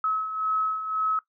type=beating tone pair; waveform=sine; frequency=1285 / 1286.9 Hz; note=E6 / E6; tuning=-45 / -42 cents; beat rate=1.9 Hz; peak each=-32 / -25 dBFS; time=0.04-1.19 s; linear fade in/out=2 ms; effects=noise-tail reverb RT60 0.1 s tail -17 dB re dry